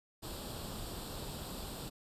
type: noise with comb filter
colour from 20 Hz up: pink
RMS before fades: -43 dBFS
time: 0.22-1.9 s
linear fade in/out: 20 ms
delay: 0.24 ms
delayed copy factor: +0.65
effects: resampled to 32000 Hz